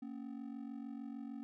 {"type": "ring-modulated tone", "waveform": "triangle", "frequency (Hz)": 253.4, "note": "B3", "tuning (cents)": 45, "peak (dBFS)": -38, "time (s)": [0.02, 1.43], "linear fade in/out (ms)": 0, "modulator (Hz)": 23.3, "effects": []}